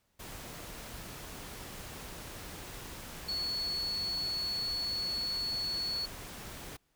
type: tone in noise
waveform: sine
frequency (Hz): 4399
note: C#8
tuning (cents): -14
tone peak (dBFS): -32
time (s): 3.28-6.06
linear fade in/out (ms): 10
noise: pink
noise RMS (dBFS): -45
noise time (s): 0.19-6.77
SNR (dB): +10
effects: pink hiss -75 dBFS RMS until 6.95 s